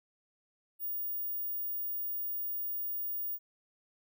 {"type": "tone", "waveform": "sine", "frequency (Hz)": 15460, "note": "B9", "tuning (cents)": -38, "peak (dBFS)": -33, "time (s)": [0.79, 3.39], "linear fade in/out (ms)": 50, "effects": []}